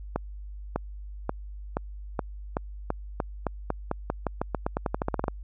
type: accelerating click train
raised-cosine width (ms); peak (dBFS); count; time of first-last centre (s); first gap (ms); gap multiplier
1; -12; 25; 0.16-5.282; 600; 0.89
effects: added 50 Hz sine -37 dBFS peak until 5.43 s